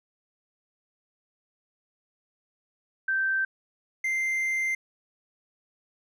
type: tone pair in turn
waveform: sine / triangle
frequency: 1558 / 2088 Hz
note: G6 / C7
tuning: -11 / -4 cents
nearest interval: perfect fourth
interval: 507 cents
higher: second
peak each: -23 dBFS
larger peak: neither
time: 3.08-3.45 / 4.04-4.75 s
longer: second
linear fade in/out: 5 ms
effects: none